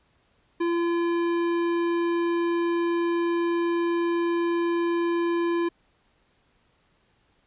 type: tone with tanh clipping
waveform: sine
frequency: 341 Hz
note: F4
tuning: 41 cents flat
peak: -24 dBFS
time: 0.6-5.69 s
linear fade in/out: 10 ms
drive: 16 dB
effects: pink hiss -66 dBFS RMS until 7.46 s + resampled to 8000 Hz